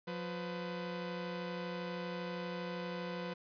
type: tone pair together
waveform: sawtooth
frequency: 178.2 / 502 Hz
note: F3 / B4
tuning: +35 / +28 cents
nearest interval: octave + tritone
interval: 1793 cents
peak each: -37 / -38 dBFS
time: 0.07-3.34 s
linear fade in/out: 10 ms
effects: resampled to 11025 Hz + 12-bit